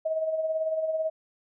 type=tone with tremolo; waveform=sine; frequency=636 Hz; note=D#5; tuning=38 cents sharp; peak=-23 dBFS; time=0.05-1.1 s; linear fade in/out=10 ms; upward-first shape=sine; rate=18 Hz; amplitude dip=50%; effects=none